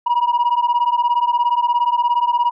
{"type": "beating tone pair", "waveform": "sine", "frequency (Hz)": [952, 969], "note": ["A#5", "B5"], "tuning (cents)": [36, -33], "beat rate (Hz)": 17, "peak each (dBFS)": -15, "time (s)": [0.06, 2.51], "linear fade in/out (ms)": 10, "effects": ["tanh soft clip ceiling -11 dBFS"]}